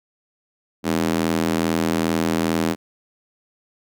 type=tone with high-pass filter; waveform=square; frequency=41.2 Hz; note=E1; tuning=in tune; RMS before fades=-21 dBFS; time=0.83-2.76 s; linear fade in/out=50 ms; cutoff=240 Hz; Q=1.7; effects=none